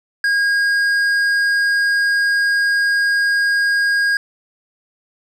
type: tone with tanh clipping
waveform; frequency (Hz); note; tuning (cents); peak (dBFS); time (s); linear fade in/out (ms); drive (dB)
sine; 1630; G#6; -33; -15; 0.24-4.17; 2; 9
effects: none